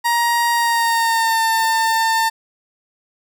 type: tone with pitch glide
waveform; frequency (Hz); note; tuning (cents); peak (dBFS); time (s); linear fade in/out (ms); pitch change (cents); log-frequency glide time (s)
30% pulse; 943 to 898.9; A#5 to A5; +20 to +37; -12; 0.04-2.3; 20; -83; 0.52-1.43
effects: none